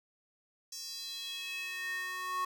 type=tone with high-pass filter sweep; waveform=square; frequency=368 Hz; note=F#4; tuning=9 cents flat; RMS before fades=-39 dBFS; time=0.72-2.45 s; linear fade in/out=5 ms; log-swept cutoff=5800 to 1100 Hz; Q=4.5; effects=none